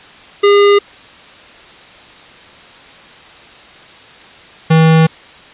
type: tone pair in turn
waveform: square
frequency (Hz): 405.8 / 160.69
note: G#4 / E3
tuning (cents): -40 / -44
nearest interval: octave + major third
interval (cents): 1604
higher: first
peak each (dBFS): -6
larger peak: neither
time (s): 0.43-0.79 / 4.7-5.07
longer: second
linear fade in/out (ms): 10
effects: white hiss -38 dBFS RMS until 5.53 s + resampled to 8000 Hz